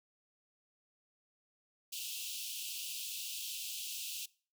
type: high-pass noise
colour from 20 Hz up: pink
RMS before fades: -42 dBFS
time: 1.92-4.26 s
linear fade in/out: 10 ms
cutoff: 2600 Hz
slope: 96 dB/octave
effects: noise-tail reverb RT60 0.4 s tail -22 dB re dry